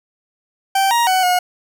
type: tone with pitch steps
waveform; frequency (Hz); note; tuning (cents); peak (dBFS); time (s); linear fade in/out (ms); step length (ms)
40% pulse; 778 / 942 / 748 / 723; G5 / A#5 / F#5 / F#5; -13 / +18 / +19 / -40; -12; 0.75-1.39; 5; 160
effects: none